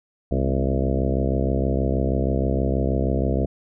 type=harmonic tone with a mistuned harmonic; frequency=66.3 Hz; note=C2; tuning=23 cents sharp; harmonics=1 / 2 / 3 / 4 / 5 / 6 / 7 / 8 / 9 / 10; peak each=-23 / -26 / -28 / -29 / -30 / -31 / -31 / -32 / -33 / -33 dBFS; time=0.31-3.46 s; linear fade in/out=5 ms; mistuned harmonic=3; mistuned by=+70 cents; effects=none